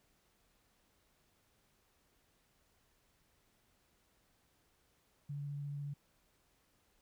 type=tone with vibrato; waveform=sine; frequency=143.4 Hz; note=D3; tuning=41 cents flat; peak=-39 dBFS; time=5.29-5.94 s; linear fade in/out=10 ms; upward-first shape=sine; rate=14 Hz; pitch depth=10 cents each way; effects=pink hiss -74 dBFS RMS until 7.01 s